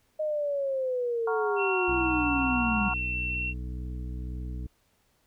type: linear sweep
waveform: sine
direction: down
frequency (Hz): 622.3 to 196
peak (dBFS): -26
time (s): 0.19-2.89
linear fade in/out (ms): 10
type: chord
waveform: sine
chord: Gb major seventh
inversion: none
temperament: equal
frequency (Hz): 740 / 932.3 / 1108.7 / 1396.9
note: Gb5 / Bb5 / Db6 / F6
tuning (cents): 0 / 0 / 0 / 0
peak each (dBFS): -34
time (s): 1.27-2.94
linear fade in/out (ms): 5
type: tone with vibrato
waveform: sine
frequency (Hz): 2712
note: E7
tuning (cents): +49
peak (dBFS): -29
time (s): 1.56-3.54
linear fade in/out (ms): 50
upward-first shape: sine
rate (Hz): 1.1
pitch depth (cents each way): 9
type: harmonic tone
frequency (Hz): 61.9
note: B1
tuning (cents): +5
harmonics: 1 / 2 / 3 / 4 / 5 / 7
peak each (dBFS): -33 / -41 / -45 / -49 / -47 / -54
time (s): 1.88-4.67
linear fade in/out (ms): 5
effects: pink hiss -69 dBFS RMS until 5.26 s